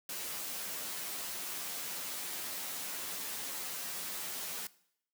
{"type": "noise with comb filter", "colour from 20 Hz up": "white", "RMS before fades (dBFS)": -40, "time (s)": [0.09, 4.67], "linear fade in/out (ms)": 2, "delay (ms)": 11, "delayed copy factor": 0.9, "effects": ["noise-tail reverb RT60 0.7 s tail -20 dB re dry", "high-pass 150 Hz 12 dB/octave"]}